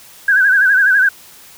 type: tone with vibrato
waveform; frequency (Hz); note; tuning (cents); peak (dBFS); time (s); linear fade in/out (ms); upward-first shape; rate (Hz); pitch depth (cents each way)
sine; 1572; G6; +4; -8; 0.28-1.09; 5; sine; 12; 94
effects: white hiss -41 dBFS RMS until 1.57 s